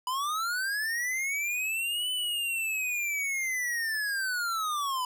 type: linear two-way sweep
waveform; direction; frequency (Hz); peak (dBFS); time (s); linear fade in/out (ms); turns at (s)
square; up then down; 987.8 to 3018 to 987.8; -29; 0.07-5.05; 2; 2.11
effects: none